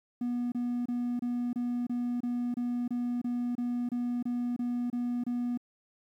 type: tone bursts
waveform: triangle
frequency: 242.8 Hz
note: B3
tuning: 29 cents flat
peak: -26 dBFS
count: 16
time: 0.21-5.575 s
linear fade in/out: 5 ms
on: 310 ms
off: 27 ms
effects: tanh soft clip ceiling -23 dBFS + 11-bit